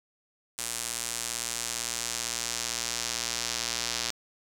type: tone with band-pass filter sweep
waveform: square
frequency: 58.9 Hz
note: A#1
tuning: 19 cents sharp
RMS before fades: -33 dBFS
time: 0.58-4.11 s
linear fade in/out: 5 ms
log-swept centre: 8600 to 5400 Hz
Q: 1.5
effects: none